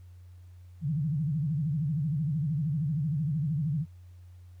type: tone with vibrato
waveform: sine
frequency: 150.3 Hz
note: D3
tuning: 40 cents sharp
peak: -26 dBFS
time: 0.81-3.86 s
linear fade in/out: 50 ms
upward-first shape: sine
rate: 13 Hz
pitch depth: 190 cents each way
effects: added 89 Hz sine -47 dBFS peak until 4.6 s + pink hiss -70 dBFS RMS until 4.6 s